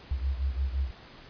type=beating tone pair; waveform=sine; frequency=65.41 / 71.21 Hz; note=C2 / C#2; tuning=0 / +47 cents; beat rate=5.8 Hz; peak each=-28 / -32 dBFS; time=0.11-0.91 s; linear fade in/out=5 ms; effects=pink hiss -50 dBFS RMS until 1.29 s + resampled to 11025 Hz